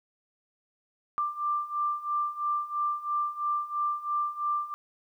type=beating tone pair; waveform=sine; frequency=1182 / 1185 Hz; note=D6 / D6; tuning=+11 / +15 cents; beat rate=3 Hz; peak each=-32 / -29 dBFS; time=1.18-4.74 s; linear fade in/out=0 ms; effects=11-bit